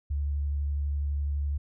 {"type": "tone with vibrato", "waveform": "sine", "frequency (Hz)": 71.8, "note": "D2", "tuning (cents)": -39, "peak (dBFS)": -26, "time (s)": [0.1, 1.58], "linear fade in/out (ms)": 10, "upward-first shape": "square", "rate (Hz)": 12, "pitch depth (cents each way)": 12, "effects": []}